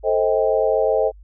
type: chord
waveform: sine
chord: A half-diminished seventh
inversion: none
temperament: just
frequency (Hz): 440 / 528 / 633.6 / 792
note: A4 / C5 / Eb5 / G5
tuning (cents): 0 / +16 / +31 / +18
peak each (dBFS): -20 / -20 / -20 / -26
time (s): 0.03-1.12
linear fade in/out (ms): 50
effects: added 50 Hz sine -41 dBFS peak until 1.23 s